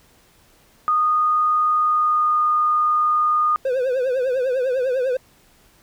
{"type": "tone with pitch glide", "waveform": "sine", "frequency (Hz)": [1233, 1224.5], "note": ["D#6", "D#6"], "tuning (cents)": [-16, -28], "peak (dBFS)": -15, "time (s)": [0.88, 3.56], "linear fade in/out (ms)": 0, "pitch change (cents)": -12, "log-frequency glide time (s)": [1.78, 2.42]}
{"type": "tone with vibrato", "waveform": "triangle", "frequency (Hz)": 513, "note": "C5", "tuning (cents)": -34, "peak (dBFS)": -16, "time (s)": [3.65, 5.17], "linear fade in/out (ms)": 5, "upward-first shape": "triangle", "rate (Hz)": 10, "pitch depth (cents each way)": 110}
{"effects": ["pink hiss -55 dBFS RMS until 5.82 s"]}